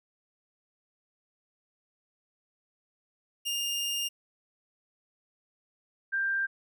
sawtooth / sine tone pair in turn, 2817 / 1584 Hz, F7 / G6, +14 / +18 cents, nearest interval minor seventh, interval 996 cents, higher first, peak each -26 dBFS, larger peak neither, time 3.45-4.09 / 6.12-6.47 s, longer first, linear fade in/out 20 ms, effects none

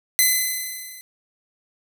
5% pulse tone with level ramp, 2029 Hz, B6, 46 cents sharp, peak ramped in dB -3 to -29 dBFS, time 0.19-1.01 s, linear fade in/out 0 ms, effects none

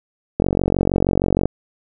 click train, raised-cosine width 2 ms, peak -3 dBFS, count 50, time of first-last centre 0.4-1.456 s, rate 46.4 Hz, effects none

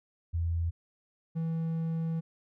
sine / triangle tone pair in turn, 84 / 163.31 Hz, E2 / E3, +33 / -16 cents, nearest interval octave, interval 1151 cents, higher second, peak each -27 dBFS, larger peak neither, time 0.33-0.71 / 1.35-2.21 s, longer second, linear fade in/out 20 ms, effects none

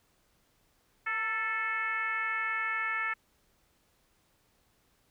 sine tone with frequency modulation, 1760 Hz, A6, in tune, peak -29 dBFS, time 1.06-3.14 s, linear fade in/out 10 ms, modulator 427 Hz, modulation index 1.3, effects pink hiss -70 dBFS RMS until 5.1 s

